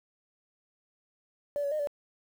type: tone with pitch steps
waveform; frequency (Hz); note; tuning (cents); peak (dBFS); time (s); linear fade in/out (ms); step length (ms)
sine; 578 / 565 / 611 / 578; D5 / C#5 / D#5 / D5; -28 / +33 / -32 / -28; -27; 1.56-1.872; 0; 78
effects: tanh soft clip ceiling -23 dBFS + 9-bit